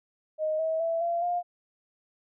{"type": "tone with pitch steps", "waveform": "sine", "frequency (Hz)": [622.3, 642, 662.4, 683.3, 705], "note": ["D#5", "E5", "E5", "F5", "F5"], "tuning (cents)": [0, -46, 8, -38, 16], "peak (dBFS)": -25, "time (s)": [0.38, 1.43], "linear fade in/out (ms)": 50, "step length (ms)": 210, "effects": []}